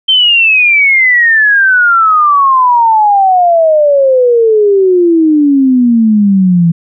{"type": "exponential sweep", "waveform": "sine", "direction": "down", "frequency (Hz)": [3136, 164.81], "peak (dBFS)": -4, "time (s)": [0.08, 6.72], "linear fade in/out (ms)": 10, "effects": []}